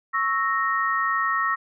sine tone cluster, 1107 / 1310 / 1861 Hz, C#6 / E6 / A#6, -3 / -11 / -3 cents, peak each -25 dBFS, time 0.13-1.56 s, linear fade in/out 20 ms, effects none

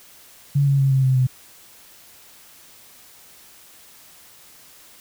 sine tone with pitch steps, 141.5 / 138.75 / 136.05 / 133.4 / 130.81 / 128.27 Hz, C#3 / C#3 / C#3 / C3 / C3 / C3, +36 / +2 / -32 / +34 / 0 / -34 cents, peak -14 dBFS, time 0.55-1.27 s, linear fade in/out 10 ms, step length 120 ms, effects white hiss -48 dBFS RMS until 5 s

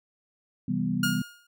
sine chord, C major seventh, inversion none, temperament equal, 130.81 / 164.81 / 196 / 246.9 Hz, C3 / E3 / G3 / B3, 0 / 0 / 0 / 0 cents, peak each -34 / -31 / -29 / -29 dBFS, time 0.68-1.22 s, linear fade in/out 5 ms
sawtooth tone with exponential decay, 1423 Hz, F6, 32 cents sharp, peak -20 dBFS, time 1.03-1.47 s, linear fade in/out 5 ms, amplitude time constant 95 ms
effects none

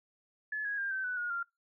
sine tone with pitch steps, 1716 / 1656.6 / 1599.2 / 1543.9 / 1490.4 / 1438.8 / 1389 Hz, A6 / G#6 / G6 / G6 / F#6 / F#6 / F6, -44 / -5 / +34 / -27 / +12 / -49 / -10 cents, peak -32 dBFS, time 0.52-1.43 s, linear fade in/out 5 ms, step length 130 ms, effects noise-tail reverb RT60 0.2 s tail -23 dB re dry

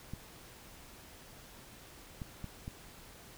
clicks, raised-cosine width 5 ms, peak -28 dBFS, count 4, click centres 0.136 / 2.218 / 2.443 / 2.679 s, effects pink hiss -54 dBFS RMS until 3.37 s

